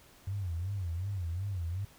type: tone with vibrato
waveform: sine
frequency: 91.6 Hz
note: F#2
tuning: 17 cents flat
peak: -32 dBFS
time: 0.27-1.85 s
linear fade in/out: 5 ms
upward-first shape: sine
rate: 2.7 Hz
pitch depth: 180 cents each way
effects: pink hiss -59 dBFS RMS until 1.98 s